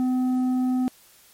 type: tone with tanh clipping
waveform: sine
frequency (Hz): 254.2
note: C4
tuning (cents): -50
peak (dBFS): -21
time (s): 0-0.88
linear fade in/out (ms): 0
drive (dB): 6
effects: white hiss -54 dBFS RMS until 1.33 s + MP3 64 kbps